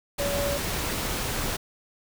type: tone in noise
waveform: sine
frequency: 568 Hz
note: C#5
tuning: 42 cents sharp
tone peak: -27 dBFS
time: 0.19-0.58 s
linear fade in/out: 10 ms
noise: pink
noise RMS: -29 dBFS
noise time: 0.18-1.57 s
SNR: -1 dB
effects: none